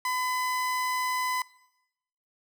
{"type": "tone", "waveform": "30% pulse", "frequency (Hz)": 1008, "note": "B5", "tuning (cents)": 35, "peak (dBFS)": -24, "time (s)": [0.05, 1.42], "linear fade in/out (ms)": 2, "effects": ["noise-tail reverb RT60 0.9 s tail -21 dB re dry"]}